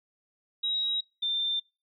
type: tone pair in turn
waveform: sine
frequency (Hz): 3824 / 3582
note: A#7 / A7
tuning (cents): +43 / +30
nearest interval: minor second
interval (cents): 113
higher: first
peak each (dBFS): -26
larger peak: neither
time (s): 0.63-1.01 / 1.22-1.6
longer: neither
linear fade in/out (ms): 10
effects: noise-tail reverb RT60 0.3 s tail -26 dB re dry